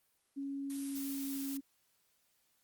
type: tone with pitch glide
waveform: sine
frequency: 277.2 to 274.6 Hz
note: C#4 to C#4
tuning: 0 to -16 cents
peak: -37 dBFS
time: 0.36-1.61 s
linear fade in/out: 20 ms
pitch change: -16 cents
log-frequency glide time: 0.77-1.38 s
type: noise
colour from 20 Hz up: blue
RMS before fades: -45 dBFS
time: 0.7-1.57 s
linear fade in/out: 0 ms
effects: white hiss -75 dBFS RMS until 2.63 s + Opus 32 kbps